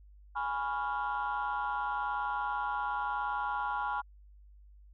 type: chord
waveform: sine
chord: C# dominant seventh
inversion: second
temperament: equal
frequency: 830.6 / 987.8 / 1108.7 / 1396.9 Hz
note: G#5 / B5 / C#6 / E#6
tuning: 0 / 0 / 0 / 0 cents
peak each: -34 / -35 / -38 / -36 dBFS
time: 0.35-4.02 s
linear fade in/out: 20 ms
effects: tanh soft clip ceiling -25 dBFS + added 50 Hz sine -53 dBFS peak until 4.93 s